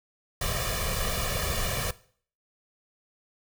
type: noise with comb filter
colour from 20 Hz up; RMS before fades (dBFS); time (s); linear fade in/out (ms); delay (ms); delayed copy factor
pink; -29; 0.41-1.91; 5; 1.7; +0.9
effects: noise-tail reverb RT60 0.5 s tail -18 dB re dry